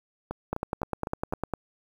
two click trains, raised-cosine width 1 ms, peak -18 / -14 dBFS, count 5 / 11, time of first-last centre 0.31-1.325 / 0.53-1.537 s, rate 3.94 / 9.93 Hz, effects 8-bit

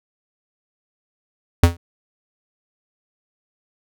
square tone with exponential decay, 85.5 Hz, F2, 36 cents flat, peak -5 dBFS, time 1.63-1.77 s, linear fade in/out 5 ms, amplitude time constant 30 ms, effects none

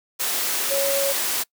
sine tone in noise, 554.4 Hz, C#5, in tune, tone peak -21 dBFS, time 0.7-1.13 s, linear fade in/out 20 ms, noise white, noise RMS -24 dBFS, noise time 0.19-1.44 s, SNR 0 dB, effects noise-tail reverb RT60 0.1 s tail -24 dB re dry + high-pass 300 Hz 12 dB/octave

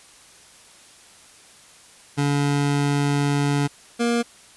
25% pulse tone pair in turn, 143.1 / 236 Hz, D3 / A#3, -45 / +22 cents, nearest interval major sixth, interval 867 cents, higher second, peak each -15 dBFS, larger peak neither, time 2.17-3.68 / 3.99-4.23 s, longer first, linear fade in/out 20 ms, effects white hiss -49 dBFS RMS until 4.56 s + resampled to 24000 Hz

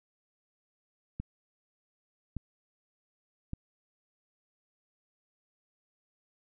click train, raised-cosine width 5 ms, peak -23 dBFS, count 3, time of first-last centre 1.2-3.534 s, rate 0.857 Hz, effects none

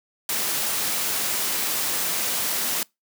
white noise, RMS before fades -25 dBFS, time 0.29-2.83 s, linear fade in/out 2 ms, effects noise-tail reverb RT60 0.2 s tail -25 dB re dry + high-pass 150 Hz 12 dB/octave

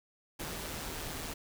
pink noise with amplitude modulation, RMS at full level -38 dBFS, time 0.39-1.34 s, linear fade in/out 10 ms, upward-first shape sine, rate 157 Hz, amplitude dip 45%, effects none

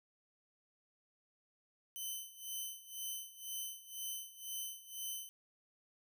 5% pulse tone with tremolo, 3046 Hz, F#7, 50 cents sharp, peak -31 dBFS, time 1.96-5.29 s, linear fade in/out 0 ms, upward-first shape sine, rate 2 Hz, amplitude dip 85%, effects none

